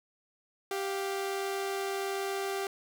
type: tone pair together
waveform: sawtooth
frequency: 392 / 702.7 Hz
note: G4 / F5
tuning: 0 / +10 cents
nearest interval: minor seventh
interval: 1010 cents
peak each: -28 / -37 dBFS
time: 0.71-2.67 s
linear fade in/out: 2 ms
effects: none